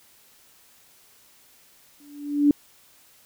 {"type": "tone with exponential growth", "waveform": "sine", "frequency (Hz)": 290, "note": "D4", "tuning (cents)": -22, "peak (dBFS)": -11, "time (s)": [2, 2.51], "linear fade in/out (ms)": 2, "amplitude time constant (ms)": 110, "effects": ["white hiss -56 dBFS RMS until 3.25 s"]}